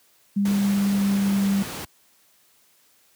sine tone with pitch glide, 200.5 to 197.4 Hz, G3 to G3, +39 to +12 cents, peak -18 dBFS, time 0.36-1.63 s, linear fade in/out 10 ms, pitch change -27 cents, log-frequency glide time 0.53-1.51 s
pink noise, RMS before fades -33 dBFS, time 0.45-1.85 s, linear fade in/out 5 ms
effects white hiss -60 dBFS RMS until 3.15 s + high-pass 100 Hz 12 dB/octave

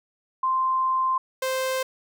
sine / sawtooth tone pair in turn, 1044 / 522 Hz, C6 / C5, -4 / -4 cents, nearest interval octave, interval 1200 cents, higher first, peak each -20 dBFS, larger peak neither, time 0.43-1.18 / 1.42-1.83 s, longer first, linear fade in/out 5 ms, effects none

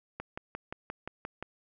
click train, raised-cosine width 0.5 ms, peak -22 dBFS, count 8, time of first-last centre 0.2-1.426 s, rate 5.71 Hz, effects none

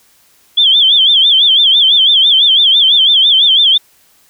sine tone with vibrato, 3322 Hz, G#7, in tune, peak -5 dBFS, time 0.57-3.78 s, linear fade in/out 10 ms, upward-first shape sine, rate 6 Hz, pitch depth 140 cents each way, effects white hiss -50 dBFS RMS until 4.29 s

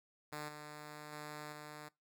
5% pulse tone with level steps, 150.1 Hz, D3, 38 cents sharp, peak -31 / -37 / -34 / -37 dBFS, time 0.32-1.89 s, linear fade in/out 10 ms, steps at 0.48 / 1.12 / 1.52 s, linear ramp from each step 10 ms, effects noise-tail reverb RT60 0.2 s tail -22 dB re dry

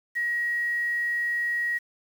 sine tone with quantisation, 1900 Hz, A#6, 33 cents sharp, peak -24 dBFS, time 0.15-1.79 s, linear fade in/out 20 ms, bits 8, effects none

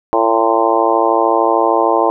harmonic tone with a mistuned harmonic, 113.2 Hz, A2, 50 cents sharp, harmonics 3 / 4 / 5 / 6 / 7 / 8 / 9, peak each -18 / -18 / -18 / -18 / -18 / -18 / -18 dBFS, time 0.13-2.1 s, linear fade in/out 0 ms, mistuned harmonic 9, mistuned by +33 cents, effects none

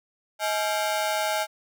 sawtooth ring-modulated tone, 740 Hz, F#5, in tune, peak -17 dBFS, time 0.39-1.47 s, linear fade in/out 50 ms, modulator 106 Hz, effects none

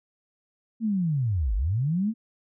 sine linear two-way sweep, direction down then up, 232.1 to 44.85 to 232.1 Hz, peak -22 dBFS, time 0.8-2.14 s, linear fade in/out 50 ms, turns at 1.55 s, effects none

